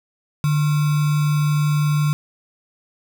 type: tone with sample-and-hold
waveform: sine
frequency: 149 Hz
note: D3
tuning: 25 cents sharp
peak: -15 dBFS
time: 0.44-2.13 s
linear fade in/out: 0 ms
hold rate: 1225 Hz
effects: none

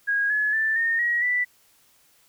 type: tone with pitch steps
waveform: sine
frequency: 1641 / 1702.8 / 1766.9 / 1833.5 / 1902.5 / 1974.2 Hz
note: G#6 / G#6 / A6 / A#6 / A#6 / B6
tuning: -21 / +43 / +7 / -29 / +35 / -1 cents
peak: -20 dBFS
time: 0.07-1.45 s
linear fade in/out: 20 ms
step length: 230 ms
effects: white hiss -60 dBFS RMS until 2.28 s

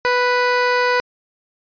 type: tone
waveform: 15% pulse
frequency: 493.9 Hz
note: B4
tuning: in tune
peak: -8 dBFS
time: 0.05-1 s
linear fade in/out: 0 ms
effects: resampled to 11025 Hz

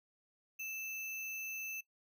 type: tone with sample-and-hold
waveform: sine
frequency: 2637 Hz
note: E7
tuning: in tune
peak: -40 dBFS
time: 0.59-1.81 s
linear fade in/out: 10 ms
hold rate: 8820 Hz
effects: noise-tail reverb RT60 0.1 s tail -18 dB re dry

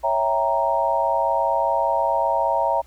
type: chord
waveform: sine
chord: C# diminished seventh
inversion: none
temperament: equal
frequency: 554.4 / 659.3 / 784 / 932.3 Hz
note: C#5 / E5 / G5 / Bb5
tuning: 0 / 0 / 0 / 0 cents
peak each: -25 / -23 / -26 / -21 dBFS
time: 0.03-2.82 s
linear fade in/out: 20 ms
effects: added 60 Hz sine -47 dBFS peak until 2.86 s + pink hiss -56 dBFS RMS until 2.86 s

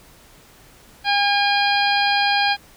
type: harmonic tone with a mistuned harmonic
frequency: 810 Hz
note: G#5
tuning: 43 cents flat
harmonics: 1 / 2 / 3 / 4 / 5 / 6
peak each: -19 / -22 / -24 / -25 / -26 / -27 dBFS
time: 1.04-2.57 s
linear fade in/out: 50 ms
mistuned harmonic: 5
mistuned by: +34 cents
effects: pink hiss -49 dBFS RMS until 2.76 s

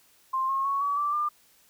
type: tone with pitch steps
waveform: sine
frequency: 1053 / 1080.7 / 1109.2 / 1138.4 / 1168.4 / 1199.1 Hz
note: C6 / C#6 / C#6 / C#6 / D6 / D6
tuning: +11 / -44 / +1 / +46 / -9 / +36 cents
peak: -24 dBFS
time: 0.33-1.29 s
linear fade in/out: 10 ms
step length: 160 ms
effects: white hiss -61 dBFS RMS until 1.69 s

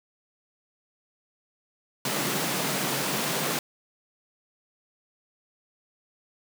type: high-pass noise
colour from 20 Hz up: pink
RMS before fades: -28 dBFS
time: 2.05-3.59 s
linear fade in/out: 2 ms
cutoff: 130 Hz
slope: 96 dB/octave
effects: none

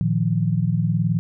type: chord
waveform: sine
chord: Bb suspended fourth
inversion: none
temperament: equal with one note detuned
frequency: 115.07 / 155.56 / 174.61 Hz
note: Bb2 / Eb3 / F3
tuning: -22 / 0 / 0 cents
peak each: -22 dBFS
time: 0.01-1.19 s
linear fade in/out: 0 ms
effects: none

